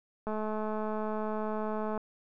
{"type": "click train", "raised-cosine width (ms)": 1, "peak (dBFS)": -22, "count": 368, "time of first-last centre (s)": [0.27, 1.977], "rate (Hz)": 215, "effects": []}